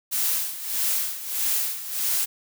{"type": "noise with tremolo", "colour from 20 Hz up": "blue", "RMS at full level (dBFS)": -23, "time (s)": [0.11, 2.26], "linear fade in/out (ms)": 20, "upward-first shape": "sine", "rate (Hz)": 1.6, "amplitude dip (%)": 75, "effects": []}